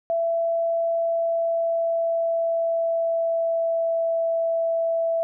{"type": "tone with pitch glide", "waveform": "sine", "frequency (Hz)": [668, 662.2], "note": ["E5", "E5"], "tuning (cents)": [23, 8], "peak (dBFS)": -20, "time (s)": [0.1, 5.23], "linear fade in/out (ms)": 0, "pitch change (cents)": -15, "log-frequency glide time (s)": [0.95, 4.11], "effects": []}